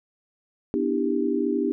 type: chord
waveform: sine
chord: E minor seventh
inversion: second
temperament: just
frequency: 247.2 / 296.7 / 329.6 / 395.6 Hz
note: B3 / D4 / E4 / G4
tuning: +2 / +18 / 0 / +16 cents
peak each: -27 / -26 / -29 / -26 dBFS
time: 0.74-1.72 s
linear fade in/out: 0 ms
effects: none